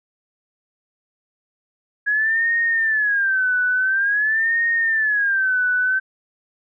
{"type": "tone with vibrato", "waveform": "sine", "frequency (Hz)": 1661.2, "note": "G#6", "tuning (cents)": 0, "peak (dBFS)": -16, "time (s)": [2.06, 6], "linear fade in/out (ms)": 20, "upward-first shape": "sine", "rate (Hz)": 0.48, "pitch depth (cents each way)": 190, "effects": []}